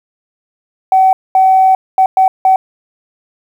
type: tone bursts at uneven times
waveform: sine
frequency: 759 Hz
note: F#5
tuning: 44 cents sharp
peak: -4 dBFS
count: 5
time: 0.92-1.13 / 1.35-1.75 / 1.98-2.06 / 2.17-2.28 / 2.45-2.56 s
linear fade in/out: 2 ms
effects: tanh soft clip ceiling 0 dBFS + 7-bit